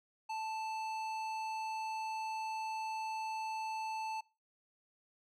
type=tone with tanh clipping; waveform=sine; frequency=880 Hz; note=A5; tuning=in tune; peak=-39 dBFS; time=0.29-4.21 s; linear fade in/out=10 ms; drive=15 dB; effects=noise-tail reverb RT60 0.3 s tail -22 dB re dry